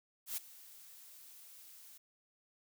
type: noise with ADSR envelope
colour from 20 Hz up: blue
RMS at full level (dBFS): -37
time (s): 0.26-1.98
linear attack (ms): 110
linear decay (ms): 14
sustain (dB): -19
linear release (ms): 10
effects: none